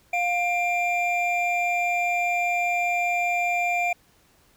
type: tone pair together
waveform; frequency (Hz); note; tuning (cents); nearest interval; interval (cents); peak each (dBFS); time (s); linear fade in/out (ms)
triangle; 705 / 2380; F5 / D7; +16 / +22; octave + major sixth; 2106; -22 / -23; 0.13-3.93; 5
effects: pink hiss -60 dBFS RMS until 4.56 s